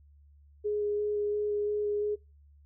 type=tone with vibrato; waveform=sine; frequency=415.9 Hz; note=G#4; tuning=2 cents sharp; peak=-27 dBFS; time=0.64-2.16 s; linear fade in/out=20 ms; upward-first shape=square; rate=2.9 Hz; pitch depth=8 cents each way; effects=noise-tail reverb RT60 0.3 s tail -26 dB re dry + added 72 Hz sine -55 dBFS peak until 2.65 s

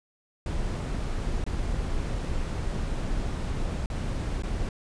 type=noise with dropouts; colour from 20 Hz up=brown; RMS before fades=-29 dBFS; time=0.46-4.69 s; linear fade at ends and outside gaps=2 ms; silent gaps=1.441-1.464 / 3.86-3.9 / 4.423-4.434 s; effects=resampled to 22050 Hz

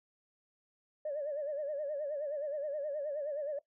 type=tone with vibrato; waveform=sine; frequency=584 Hz; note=D5; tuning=10 cents flat; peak=-33 dBFS; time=1.05-3.59 s; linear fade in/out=5 ms; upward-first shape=sine; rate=9.5 Hz; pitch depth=100 cents each way; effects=noise-tail reverb RT60 0.1 s tail -17 dB re dry + tanh soft clip ceiling -29 dBFS

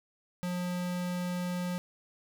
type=tone; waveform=square; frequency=178.6 Hz; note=F3; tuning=39 cents sharp; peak=-32 dBFS; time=0.43-1.78 s; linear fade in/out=0 ms; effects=none

